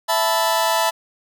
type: chord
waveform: sawtooth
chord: E suspended fourth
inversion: none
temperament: just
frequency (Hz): 659.3 / 879 / 988.9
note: E5 / A5 / B5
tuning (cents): 0 / -2 / +2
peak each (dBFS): -17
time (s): 0.08-0.91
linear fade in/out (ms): 20
effects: none